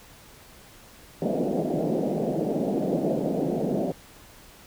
pink band-pass noise, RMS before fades -26 dBFS, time 1.22-3.92 s, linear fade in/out 2 ms, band 160 to 690 Hz, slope 48 dB/octave, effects pink hiss -50 dBFS RMS until 4.66 s

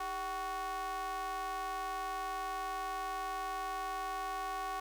square ring-modulated tone, 180 Hz, F#3, 47 cents flat, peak -34 dBFS, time 0-4.8 s, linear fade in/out 5 ms, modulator 940 Hz, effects 11-bit

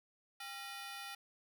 15% pulse ring-modulated tone, 1086 Hz, C#6, 36 cents flat, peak -35 dBFS, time 0.4-1.15 s, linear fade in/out 5 ms, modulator 286 Hz, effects none

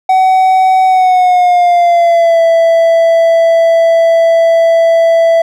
triangle tone with pitch glide, 753 to 663.1 Hz, F#5 to E5, +30 to +10 cents, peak -3 dBFS, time 0.09-5.42 s, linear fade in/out 5 ms, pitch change -220 cents, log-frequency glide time 0.85-2.41 s, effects none

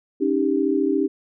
sine tone cluster, 277.3 / 311.4 / 394.7 Hz, C#4 / D#4 / G4, +1 / +2 / +12 cents, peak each -22 dBFS, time 0.2-1.08 s, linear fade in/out 20 ms, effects none

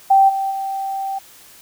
sine tone with level steps, 779 Hz, G5, 11 cents flat, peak -8 / -18 / -21 dBFS, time 0.1-1.19 s, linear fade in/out 10 ms, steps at 0.28 / 0.5 s, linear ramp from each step 20 ms, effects white hiss -45 dBFS RMS until 1.61 s

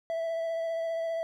triangle tone with vibrato, 659.3 Hz, E5, in tune, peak -27 dBFS, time 0.1-1.23 s, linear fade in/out 0 ms, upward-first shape sine, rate 15 Hz, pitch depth 15 cents each way, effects none

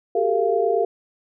sine tone cluster, 377 / 405.8 / 454.4 / 690 Hz, F#4 / G#4 / A#4 / F5, +32 / -40 / -44 / -21 cents, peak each -27 / -22 / -21 / -23 dBFS, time 0.15-0.85 s, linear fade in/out 5 ms, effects none

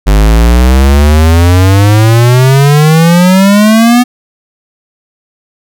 square exponential sweep, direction up, 49.31 to 249.4 Hz, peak -3 dBFS, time 0.06-4.04 s, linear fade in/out 20 ms, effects none

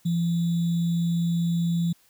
sine tone with sample-and-hold, 169.8 Hz, F3, 48 cents flat, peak -21 dBFS, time 0.05-1.93 s, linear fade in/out 10 ms, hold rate 3675 Hz, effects white hiss -61 dBFS RMS until 2.09 s

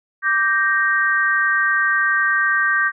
sine chord, G minor, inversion second, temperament equal with one note detuned, 1169.2 / 1568 / 1864.7 Hz, D6 / G6 / Bb6, -8 / 0 / 0 cents, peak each -22 / -17 / -20 dBFS, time 0.22-2.92 s, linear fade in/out 50 ms, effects none

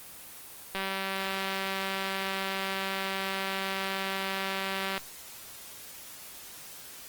click train, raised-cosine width 0.3 ms, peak -16 dBFS, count 817, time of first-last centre 0.75-4.978 s, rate 193 Hz, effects white hiss -46 dBFS RMS until 7.08 s + Opus 24 kbps

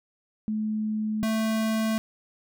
sine / square tone pair in turn, 215.3 / 220.6 Hz, A3 / A3, -37 / +5 cents, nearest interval unison, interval 42 cents, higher second, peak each -25 / -24 dBFS, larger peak second, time 0.48-1.23 / 1.23-1.98 s, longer neither, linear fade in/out 0 ms, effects none

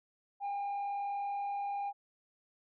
sine tone with frequency modulation, 805 Hz, G5, 46 cents sharp, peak -31 dBFS, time 0.4-1.93 s, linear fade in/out 50 ms, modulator 40.8 Hz, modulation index 0.25, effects tanh soft clip ceiling -33 dBFS

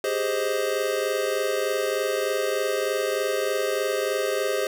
square chord, Ab major seventh, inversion third, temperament equal, 392 / 415.3 / 523.3 / 622.3 Hz, G4 / Ab4 / C5 / Eb5, 0 / 0 / 0 / 0 cents, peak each -31 / -29 / -28 / -31 dBFS, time 0.04-4.67 s, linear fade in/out 2 ms, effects none

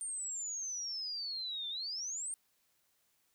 sine exponential two-way sweep, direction down then up, 8940 to 3520 to 8940 Hz, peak -37 dBFS, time 0.01-2.34 s, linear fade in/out 0 ms, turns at 1.69 s, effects white hiss -75 dBFS RMS until 3.34 s

